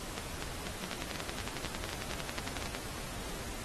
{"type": "two click trains", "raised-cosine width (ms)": 0.2, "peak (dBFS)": [-18, -19], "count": [22, 11], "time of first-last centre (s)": [[0.84, 2.749], [0.18, 2.625]], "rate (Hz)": [11, 4.09], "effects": ["pink hiss -43 dBFS RMS until 3.64 s", "AAC 32 kbps"]}